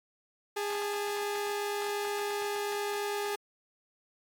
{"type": "tone pair together", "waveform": "sawtooth", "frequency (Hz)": [409.2, 867], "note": ["G#4", "A5"], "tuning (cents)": [-26, -26], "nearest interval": "octave + minor second", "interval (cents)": 1300, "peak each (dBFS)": [-28, -35], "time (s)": [0.56, 3.36], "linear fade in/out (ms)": 10, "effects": ["AAC 64 kbps"]}